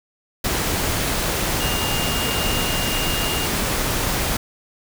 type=tone in noise; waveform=sine; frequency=2826 Hz; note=F7; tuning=20 cents sharp; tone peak=-27 dBFS; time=1.6-3.46 s; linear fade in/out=5 ms; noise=pink; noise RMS=-22 dBFS; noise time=0.44-4.37 s; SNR=-8 dB; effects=none